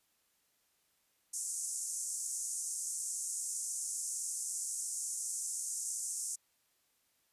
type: band-pass noise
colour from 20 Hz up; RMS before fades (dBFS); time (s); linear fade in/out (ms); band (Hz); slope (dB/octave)
white; -39; 1.33-6.36; 10; 6200 to 9700; 48
effects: white hiss -75 dBFS RMS until 7.32 s + resampled to 32000 Hz